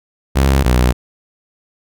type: tone pair in turn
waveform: sawtooth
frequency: 67.6 / 61.93 Hz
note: C#2 / B1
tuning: -43 / +5 cents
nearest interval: major second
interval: 152 cents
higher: first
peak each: -6 dBFS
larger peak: neither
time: 0.35-0.64 / 0.64-0.93 s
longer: neither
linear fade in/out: 20 ms
effects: none